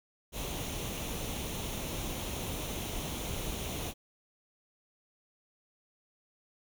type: noise with comb filter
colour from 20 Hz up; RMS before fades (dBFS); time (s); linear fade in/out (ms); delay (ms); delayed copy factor
pink; -37; 0.32-3.94; 50; 0.31; +0.55
effects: none